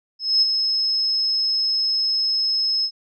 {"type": "tone with ADSR envelope", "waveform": "sine", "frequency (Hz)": 5180, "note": "E8", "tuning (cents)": -31, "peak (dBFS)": -12, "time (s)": [0.19, 2.91], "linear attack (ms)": 230, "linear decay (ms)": 20, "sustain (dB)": -6, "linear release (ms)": 69, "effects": []}